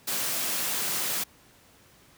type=high-pass noise; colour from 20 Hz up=white; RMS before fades=-29 dBFS; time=0.07-1.24 s; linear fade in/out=10 ms; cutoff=120 Hz; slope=24 dB/octave; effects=pink hiss -57 dBFS RMS until 2.17 s + high-pass 60 Hz 12 dB/octave